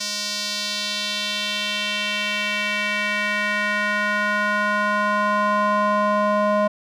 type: tone with band-pass filter sweep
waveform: square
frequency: 207.7 Hz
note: G#3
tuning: in tune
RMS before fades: -22 dBFS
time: 0-6.68 s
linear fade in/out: 10 ms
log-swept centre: 5200 to 780 Hz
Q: 2.3
effects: none